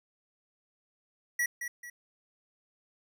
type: tone with echo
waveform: square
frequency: 1932 Hz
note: B6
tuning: 39 cents flat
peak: -27 dBFS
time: 1.39-1.46 s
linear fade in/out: 5 ms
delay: 220 ms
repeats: 2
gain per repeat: -8 dB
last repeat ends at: 1.9 s
effects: none